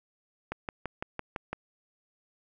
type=click train; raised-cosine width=0.5 ms; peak=-18 dBFS; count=7; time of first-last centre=0.52-1.53 s; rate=5.94 Hz; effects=none